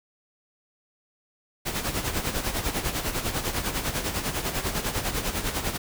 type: noise with tremolo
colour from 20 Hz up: pink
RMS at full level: -26 dBFS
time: 1.65-5.78 s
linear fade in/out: 20 ms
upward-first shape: sine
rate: 10 Hz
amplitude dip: 65%
effects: none